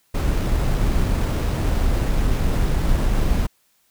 brown noise with sample-and-hold, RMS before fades -19 dBFS, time 0.14-3.47 s, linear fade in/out 10 ms, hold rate 8820 Hz, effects white hiss -63 dBFS RMS until 3.9 s

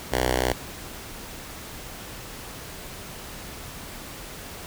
5% pulse tone with notch filter, 63.2 Hz, B1, 41 cents sharp, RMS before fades -24 dBFS, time 0.12-0.53 s, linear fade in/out 5 ms, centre 180 Hz, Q 0.71, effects pink hiss -39 dBFS RMS until 4.66 s

